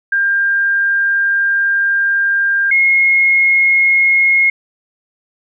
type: tone pair in turn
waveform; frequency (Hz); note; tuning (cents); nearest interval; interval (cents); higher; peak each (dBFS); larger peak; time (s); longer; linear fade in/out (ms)
sine; 1598 / 2157; G6 / C#7; +33 / -48; perfect fourth; 519; second; -11 / -8; second; 0.12-2.71 / 2.71-4.5; first; 5
effects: none